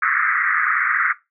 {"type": "band-pass noise", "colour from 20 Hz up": "pink", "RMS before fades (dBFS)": -19, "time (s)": [0.02, 1.13], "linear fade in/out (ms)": 5, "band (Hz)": [1200, 2100], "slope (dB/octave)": 96, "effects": ["noise-tail reverb RT60 0.2 s tail -17 dB re dry"]}